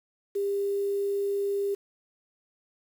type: tone with quantisation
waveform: sine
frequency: 400.4 Hz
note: G4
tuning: 37 cents sharp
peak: -25 dBFS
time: 0.35-1.75 s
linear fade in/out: 10 ms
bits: 8
effects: none